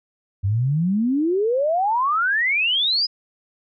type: exponential sweep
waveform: sine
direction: up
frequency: 93 to 5090 Hz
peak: -17 dBFS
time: 0.43-3.07 s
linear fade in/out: 20 ms
effects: none